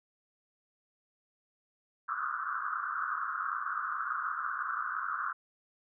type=band-pass noise; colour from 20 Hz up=white; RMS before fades=-35 dBFS; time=2.08-5.33 s; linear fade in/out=10 ms; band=1100 to 1500 Hz; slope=96 dB/octave; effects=none